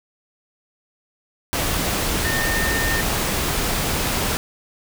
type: tone in noise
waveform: sine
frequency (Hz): 1820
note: A#6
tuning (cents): -42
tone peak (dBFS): -23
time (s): 2.25-3.01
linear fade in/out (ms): 0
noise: pink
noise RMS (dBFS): -22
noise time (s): 1.53-4.37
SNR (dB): -4
effects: none